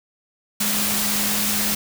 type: tone in noise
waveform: sine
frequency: 207.7 Hz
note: G#3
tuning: in tune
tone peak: -28 dBFS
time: 0.6-1.75 s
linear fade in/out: 5 ms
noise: white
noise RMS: -22 dBFS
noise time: 0.6-1.75 s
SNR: -9 dB
effects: none